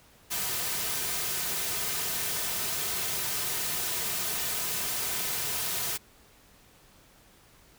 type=noise with comb filter; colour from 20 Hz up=white; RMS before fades=-31 dBFS; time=0.3-5.98 s; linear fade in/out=20 ms; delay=3.6 ms; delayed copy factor=-0.5; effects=pink hiss -58 dBFS RMS until 7.78 s